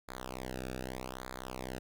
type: tone with flanger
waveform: sawtooth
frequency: 63.8 Hz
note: C2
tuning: 43 cents flat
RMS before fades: -42 dBFS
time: 0.08-1.79 s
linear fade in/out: 10 ms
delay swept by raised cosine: 0.35 to 0.98 ms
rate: 0.82 Hz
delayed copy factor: -0.95
effects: none